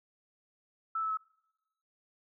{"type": "tone with pitch steps", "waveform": "sine", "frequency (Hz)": [1318.5, 1305.6, 1292.9], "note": ["E6", "E6", "E6"], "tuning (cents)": [0, -17, -34], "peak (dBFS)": -30, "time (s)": [0.95, 1.172], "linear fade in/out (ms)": 5, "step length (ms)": 74, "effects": ["noise-tail reverb RT60 1.0 s tail -26 dB re dry"]}